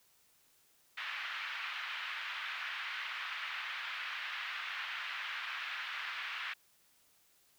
pink band-pass noise, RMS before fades -41 dBFS, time 0.97-6.54 s, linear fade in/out 10 ms, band 1300 to 3200 Hz, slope 24 dB/octave, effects white hiss -69 dBFS RMS until 7.58 s

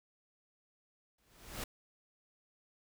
pink noise with exponential growth, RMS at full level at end -38 dBFS, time 1.18-1.64 s, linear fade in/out 5 ms, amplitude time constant 100 ms, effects none

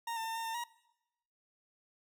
40% pulse tone with pitch steps, 927 / 898 / 903 / 911 / 903 / 951 Hz, A#5 / A5 / A5 / A#5 / A5 / A#5, -10 / +35 / +45 / -40 / +45 / +34 cents, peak -35 dBFS, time 0.07-0.64 s, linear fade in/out 5 ms, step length 95 ms, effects noise-tail reverb RT60 0.9 s tail -21 dB re dry

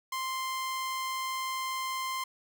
sawtooth tone, 1046.5 Hz, C6, in tune, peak -28 dBFS, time 0.12-2.24 s, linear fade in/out 5 ms, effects none

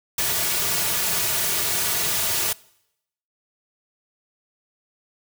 white noise with comb filter, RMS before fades -23 dBFS, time 0.18-2.53 s, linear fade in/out 5 ms, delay 3.8 ms, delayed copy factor -0.85, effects noise-tail reverb RT60 0.8 s tail -23 dB re dry

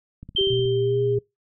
click train, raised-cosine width 5 ms, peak -26 dBFS, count 8, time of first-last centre 0.23-0.654 s, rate 16.5 Hz
sine tone with exponential decay, 3136 Hz, G7, in tune, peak -18 dBFS, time 0.36-1.15 s, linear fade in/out 5 ms, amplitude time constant 170 ms
sine tone with pitch glide, 390 to 406.3 Hz, G4 to G#4, -9 to -38 cents, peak -20 dBFS, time 0.38-1.19 s, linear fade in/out 10 ms, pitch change +71 cents, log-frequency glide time 0.64-1.02 s
sine tone with vibrato, 120.5 Hz, B2, 42 cents flat, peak -25 dBFS, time 0.5-1.19 s, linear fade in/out 5 ms, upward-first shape sine, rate 2.5 Hz, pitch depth 27 cents each way
effects noise-tail reverb RT60 0.2 s tail -25 dB re dry

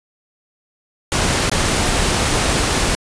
pink noise with dropouts, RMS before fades -17 dBFS, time 1.12-2.95 s, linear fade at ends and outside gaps 0 ms, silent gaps 1.496-1.516 s, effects resampled to 22050 Hz

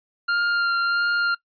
45% pulse tone with vibrato, 1396.9 Hz, F6, in tune, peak -19 dBFS, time 0.28-1.35 s, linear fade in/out 10 ms, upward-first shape sine, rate 1.5 Hz, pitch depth 14 cents each way, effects noise-tail reverb RT60 0.1 s tail -21 dB re dry + resampled to 11025 Hz

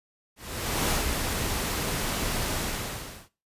pink noise with ADSR envelope, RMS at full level -25 dBFS, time 0.36-3.29 s, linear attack 540 ms, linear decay 150 ms, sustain -4 dB, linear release 720 ms, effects noise-tail reverb RT60 0.3 s tail -18 dB re dry + resampled to 32000 Hz

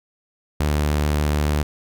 sawtooth tone, 74.4 Hz, D2, 23 cents sharp, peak -14 dBFS, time 0.6-1.63 s, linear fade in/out 5 ms, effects none

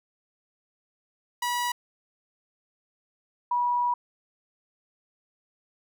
sawtooth / sine tone pair in turn, 971 / 971 Hz, B5 / B5, -30 / -30 cents, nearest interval unison, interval 0 cents, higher neither, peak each -22 dBFS, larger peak neither, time 1.42-1.72 / 3.51-3.94 s, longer second, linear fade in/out 5 ms, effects none

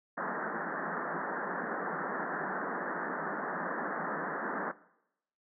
white band-pass noise, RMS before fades -36 dBFS, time 0.17-4.72 s, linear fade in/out 10 ms, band 160 to 1800 Hz, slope 96 dB/octave, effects noise-tail reverb RT60 0.8 s tail -19 dB re dry

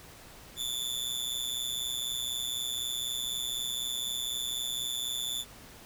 sawtooth tone with amplitude modulation, 3500 Hz, A7, 10 cents flat, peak -25 dBFS, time 0.56-5.45 s, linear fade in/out 50 ms, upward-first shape sine, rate 124 Hz, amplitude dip 85%, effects pink hiss -51 dBFS RMS until 5.85 s

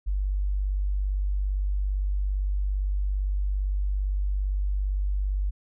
sine tone, 48.81 Hz, G1, 7 cents flat, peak -23 dBFS, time 0.06-5.51 s, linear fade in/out 20 ms, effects none

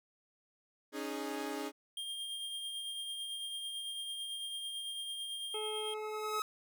sawtooth chord, C# suspended second, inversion none, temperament equal with one note detuned, 277.2 / 307.6 / 415.3 Hz, C#4 / D#4 / G#4, 0 / -20 / 0 cents, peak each -38 dBFS, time 0.92-1.72 s, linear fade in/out 50 ms
square tone with tremolo, 3209 Hz, G7, 40 cents sharp, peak -38 dBFS, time 1.97-5.94 s, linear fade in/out 2 ms, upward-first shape triangle, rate 9 Hz, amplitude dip 35%
harmonic tone, 429.3 Hz, A4, 43 cents flat, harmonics 1 / 2 / 3 / 5 / 6, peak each -39 / -45 / -49 / -53 / -55 dBFS, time 5.54-6.4 s, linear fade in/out 5 ms
45% pulse tone with exponential growth, 1278 Hz, D#6, 46 cents sharp, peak -32 dBFS, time 5.59-6.42 s, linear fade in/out 1 ms, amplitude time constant 180 ms
effects none

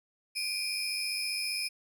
35% pulse tone cluster, 2366 / 2461 / 5150 Hz, D7 / D#7 / E8, +12 / -20 / -41 cents, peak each -36 / -35 / -31 dBFS, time 0.35-1.69 s, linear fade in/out 20 ms, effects 11-bit

